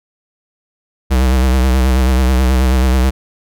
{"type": "tone with vibrato", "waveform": "square", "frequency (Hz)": 64.3, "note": "C2", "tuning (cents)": -30, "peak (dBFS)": -10, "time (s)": [1.1, 3.11], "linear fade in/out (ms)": 20, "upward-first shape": "sine", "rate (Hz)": 9.3, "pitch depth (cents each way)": 59, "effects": []}